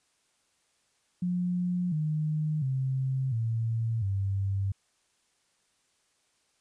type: tone with pitch steps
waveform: sine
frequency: 178.6 / 153.69 / 132.26 / 113.82 / 97.95 Hz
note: F3 / D#3 / C3 / A#2 / G2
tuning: +39 / -21 / +19 / -41 / -1 cents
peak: -26 dBFS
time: 1.22-4.72 s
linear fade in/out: 5 ms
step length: 700 ms
effects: white hiss -71 dBFS RMS until 6.6 s + resampled to 22050 Hz